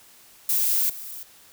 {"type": "noise with level steps", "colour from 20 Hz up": "violet", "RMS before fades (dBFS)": [-22, -37], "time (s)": [0.49, 1.23], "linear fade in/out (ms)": 2, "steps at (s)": 0.89, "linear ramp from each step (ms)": 10, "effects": ["white hiss -52 dBFS RMS until 1.52 s"]}